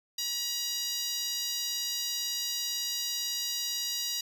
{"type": "tone with high-pass filter", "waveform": "10% pulse", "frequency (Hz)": 958, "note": "A#5", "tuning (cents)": 47, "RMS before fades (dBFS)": -33, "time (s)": [0.18, 4.21], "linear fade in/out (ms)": 5, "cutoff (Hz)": 4400, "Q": 1.2, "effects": []}